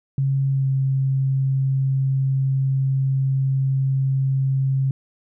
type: tone with pitch glide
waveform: sine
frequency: 136.2 to 134.4 Hz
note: C#3 to C3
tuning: -30 to +47 cents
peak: -17 dBFS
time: 0.18-4.91 s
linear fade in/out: 2 ms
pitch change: -23 cents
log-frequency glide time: 0.51-0.67 s
effects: none